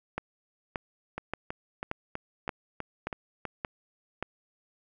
two click trains, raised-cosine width 0.5 ms, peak -19 / -16 dBFS, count 8 / 8, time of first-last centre 1.18-3.453 / 0.18-4.226 s, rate 3.08 / 1.73 Hz, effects none

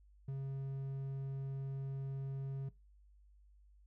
triangle tone, 135.9 Hz, C#3, 34 cents flat, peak -36 dBFS, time 0.28-2.69 s, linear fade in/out 5 ms, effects noise-tail reverb RT60 0.2 s tail -18 dB re dry + added 50 Hz sine -61 dBFS peak until 3.86 s

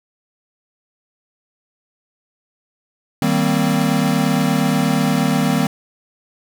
square chord, C minor seventh, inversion first, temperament equal with one note detuned, 155.56 / 192.85 / 233.1 / 261.6 Hz, Eb3 / G3 / Bb3 / C4, 0 / -28 / 0 / 0 cents, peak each -21 dBFS, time 3.22-5.67 s, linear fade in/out 2 ms, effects none

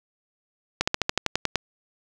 slowing click train, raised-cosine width 0.2 ms, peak -4 dBFS, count 10, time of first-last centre 0.81-1.557 s, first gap 65 ms, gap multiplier 1.06, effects none

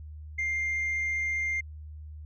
sine tone, 2105 Hz, C7, 10 cents sharp, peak -25 dBFS, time 0.38-1.61 s, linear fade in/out 10 ms, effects tanh soft clip ceiling -25 dBFS + added 76 Hz sine -40 dBFS peak until 2.25 s

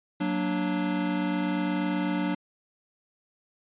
square chord, Gb augmented, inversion none, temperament equal, 185 / 233.1 / 293.7 Hz, Gb3 / Bb3 / D4, 0 / 0 / 0 cents, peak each -30 / -35 / -29 dBFS, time 0.2-2.35 s, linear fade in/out 10 ms, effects resampled to 8000 Hz

